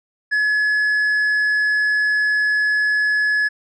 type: tone with tanh clipping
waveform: triangle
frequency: 1701 Hz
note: G#6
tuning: 41 cents sharp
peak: -16 dBFS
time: 0.31-3.49 s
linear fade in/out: 20 ms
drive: 8 dB
effects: none